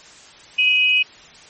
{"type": "tone pair together", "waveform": "sine", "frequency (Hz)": [2517, 2921], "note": ["D#7", "F#7"], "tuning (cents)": [19, -23], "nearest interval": "minor third", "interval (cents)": 258, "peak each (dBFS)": [-14, -19], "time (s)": [0.58, 1.03], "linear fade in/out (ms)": 10, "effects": ["white hiss -44 dBFS RMS until 1.49 s", "MP3 32 kbps"]}